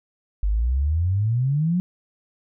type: exponential sweep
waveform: sine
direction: up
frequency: 47.96 to 185 Hz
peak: -18 dBFS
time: 0.43-1.8 s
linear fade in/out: 0 ms
effects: none